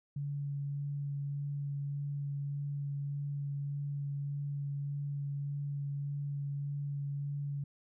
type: tone with vibrato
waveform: sine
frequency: 142.2 Hz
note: C#3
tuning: 45 cents sharp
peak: -34 dBFS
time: 0.16-7.64 s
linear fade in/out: 5 ms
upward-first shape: sine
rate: 1.7 Hz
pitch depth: 10 cents each way
effects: none